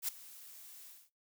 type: noise with ADSR envelope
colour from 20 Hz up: blue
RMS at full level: -33 dBFS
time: 0.02-1.1 s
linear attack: 64 ms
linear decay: 6 ms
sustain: -20 dB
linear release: 220 ms
effects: noise-tail reverb RT60 0.2 s tail -20 dB re dry